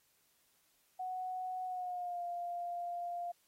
sine tone with pitch glide, 740 to 698.5 Hz, F#5 to F5, 0 to 0 cents, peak -37 dBFS, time 0.99-3.32 s, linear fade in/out 10 ms, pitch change -100 cents, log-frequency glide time 1.65-2.23 s, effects white hiss -73 dBFS RMS until 3.47 s + AAC 48 kbps

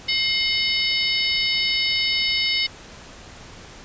harmonic tone with a mistuned harmonic, 747 Hz, F#5, 16 cents sharp, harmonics 3 / 4 / 5 / 6 / 7, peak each -24 / -25 / -26 / -27 / -27 dBFS, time 0.08-2.67 s, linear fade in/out 10 ms, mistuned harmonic 3, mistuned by -88 cents, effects pink hiss -42 dBFS RMS until 3.84 s + resampled to 16000 Hz

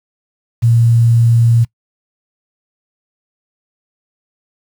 sine tone with quantisation, 116.54 Hz, A#2, in tune, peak -7 dBFS, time 0.62-1.65 s, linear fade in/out 20 ms, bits 6, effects noise-tail reverb RT60 0.1 s tail -22 dB re dry

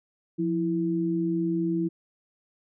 sine tone pair together, 174.6 / 329.6 Hz, F3 / E4, 0 / 0 cents, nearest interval major seventh, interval 1100 cents, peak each -28 / -25 dBFS, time 0.38-1.89 s, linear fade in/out 20 ms, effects none

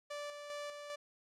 sawtooth tone with tremolo, 584 Hz, D5, 10 cents flat, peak -37 dBFS, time 0.1-0.96 s, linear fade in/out 10 ms, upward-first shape square, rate 2.5 Hz, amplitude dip 45%, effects low-pass 8000 Hz 12 dB/octave

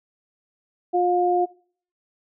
sine tone pair together, 355.6 / 711.2 Hz, F4 / F5, +31 / +31 cents, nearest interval octave, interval 1200 cents, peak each -20 dBFS, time 0.93-1.46 s, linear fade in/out 20 ms, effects noise-tail reverb RT60 0.5 s tail -22 dB re dry

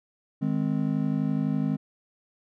triangle chord, Ab major, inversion second, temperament just, 155.74 / 207.7 / 259.6 Hz, Eb3 / Ab3 / C4, +2 / 0 / -13 cents, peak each -26 dBFS, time 0.41-1.77 s, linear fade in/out 20 ms, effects none

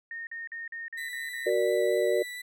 sine tone bursts, 1840 Hz, A#6, 23 cents flat, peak -35 dBFS, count 7, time 0.11-1.494 s, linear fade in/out 2 ms, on 160 ms, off 44 ms
35% pulse tone with vibrato, 1975.5 Hz, B6, in tune, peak -35 dBFS, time 0.97-2.42 s, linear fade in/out 10 ms, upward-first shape sine, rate 4.3 Hz, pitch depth 9 cents each way
sine chord, Gb augmented, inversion none, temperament equal, 370 / 466.2 / 587.3 Hz, Gb4 / Bb4 / D5, 0 / 0 / 0 cents, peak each -27 dBFS, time 1.46-2.23 s, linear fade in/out 10 ms
effects none

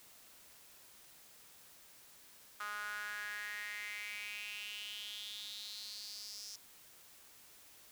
sawtooth tone with high-pass filter sweep, 207.7 Hz, G#3, in tune, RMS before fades -45 dBFS, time 2.6-6.56 s, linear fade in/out 5 ms, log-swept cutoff 1300 to 5500 Hz, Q 6, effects white hiss -60 dBFS RMS until 7.91 s

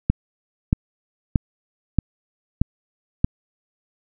click train, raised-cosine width 5 ms, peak -3 dBFS, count 6, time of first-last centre 0.1-3.245 s, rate 1.59 Hz, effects none

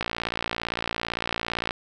click train, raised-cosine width 0.3 ms, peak -10 dBFS, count 99, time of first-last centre 0.01-1.708 s, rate 57.7 Hz, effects none

